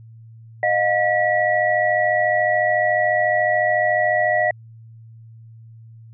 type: tone cluster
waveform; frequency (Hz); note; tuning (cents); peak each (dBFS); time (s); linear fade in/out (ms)
sine; 617 / 711 / 1938; D#5 / F5 / B6; -15 / +31 / -33; -20; 0.63-4.51; 2
effects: added 113 Hz sine -40 dBFS peak until 6.13 s